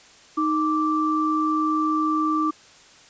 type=tone pair together; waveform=sine; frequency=310.9 / 1171 Hz; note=D#4 / D6; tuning=-1 / -5 cents; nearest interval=octave + major seventh; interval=2296 cents; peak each=-22 dBFS; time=0.37-2.51 s; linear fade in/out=10 ms; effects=white hiss -50 dBFS RMS until 3.09 s + resampled to 16000 Hz